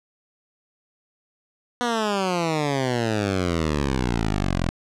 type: exponential sweep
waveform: 10% pulse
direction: down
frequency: 246.9 to 41.28 Hz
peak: -13 dBFS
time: 1.81-4.69 s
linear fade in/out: 0 ms
effects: low-pass 7000 Hz 12 dB/octave